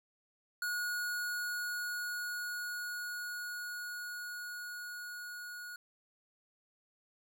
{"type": "tone with level ramp", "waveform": "square", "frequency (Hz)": 1450, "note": "F#6", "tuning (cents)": -35, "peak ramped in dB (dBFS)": [-34, -44], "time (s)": [0.62, 5.76], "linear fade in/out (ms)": 2, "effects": []}